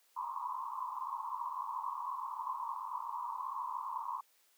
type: band-pass noise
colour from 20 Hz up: pink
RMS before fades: -40 dBFS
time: 0.16-4.21 s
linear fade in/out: 5 ms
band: 930 to 1100 Hz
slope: 96 dB/octave
effects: white hiss -70 dBFS RMS until 4.57 s + high-pass 400 Hz 12 dB/octave